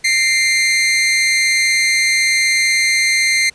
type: tone with amplitude modulation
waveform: sawtooth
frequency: 2093 Hz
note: C7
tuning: in tune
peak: -6 dBFS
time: 0.04-3.5 s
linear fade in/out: 10 ms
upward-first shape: sine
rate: 264 Hz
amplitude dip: 55%
effects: pink hiss -49 dBFS RMS until 3.54 s + resampled to 22050 Hz